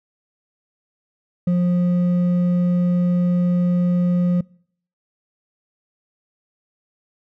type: tone with hard clipping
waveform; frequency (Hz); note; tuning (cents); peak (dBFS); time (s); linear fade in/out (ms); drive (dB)
sine; 177.2; F3; +25; -16; 1.47-4.41; 5; 4
effects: noise-tail reverb RT60 0.6 s tail -25 dB re dry